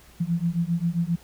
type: beating tone pair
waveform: sine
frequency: 166.4 / 173.9 Hz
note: E3 / F3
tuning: +17 / -7 cents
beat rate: 7.5 Hz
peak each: -25 dBFS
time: 0.2-1.16 s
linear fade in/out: 10 ms
effects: added 60 Hz sine -54 dBFS peak until 1.23 s + pink hiss -53 dBFS RMS until 1.23 s